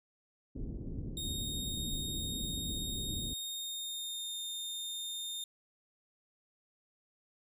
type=low-pass noise; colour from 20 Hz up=pink; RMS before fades=-40 dBFS; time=0.55-3.34 s; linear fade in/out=10 ms; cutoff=340 Hz; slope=24 dB/octave
type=tone with pitch glide; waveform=sawtooth; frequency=3713 to 3645 Hz; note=A#7 to A#7; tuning=-8 to -40 cents; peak=-35 dBFS; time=1.17-5.44 s; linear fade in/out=2 ms; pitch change=-32 cents; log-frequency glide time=3.27-4.41 s
effects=none